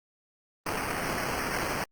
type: noise with sample-and-hold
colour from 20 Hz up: white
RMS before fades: -31 dBFS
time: 0.66-1.84 s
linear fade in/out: 2 ms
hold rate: 3675 Hz
effects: Opus 24 kbps